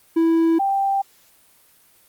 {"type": "tone pair in turn", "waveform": ["triangle", "sine"], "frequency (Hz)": [329, 786.3], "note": ["E4", "G5"], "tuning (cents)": [-3, 5], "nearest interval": "octave + minor third", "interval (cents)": 1508, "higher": "second", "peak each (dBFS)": [-12, -17], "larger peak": "first", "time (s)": [[0.16, 0.59], [0.59, 1.02]], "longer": "neither", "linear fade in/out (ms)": 10, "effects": ["white hiss -55 dBFS RMS until 2.08 s", "Opus 32 kbps"]}